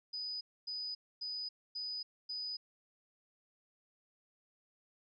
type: tone bursts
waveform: sine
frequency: 4978 Hz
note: D#8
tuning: in tune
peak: -38 dBFS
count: 5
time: 0.13-2.57 s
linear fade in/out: 10 ms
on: 280 ms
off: 260 ms
effects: none